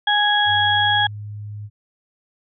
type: harmonic tone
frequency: 830 Hz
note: G#5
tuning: 1 cent flat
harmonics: 1 / 2 / 4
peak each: -19 / -19 / -19 dBFS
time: 0.07-1.07 s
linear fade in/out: 5 ms
type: tone with pitch glide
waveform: sine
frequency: 98.7 to 104.27 Hz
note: G2 to G#2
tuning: +12 to +7 cents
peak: -29 dBFS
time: 0.45-1.7 s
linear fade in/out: 50 ms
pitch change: +95 cents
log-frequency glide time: 0.72-1.06 s
effects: none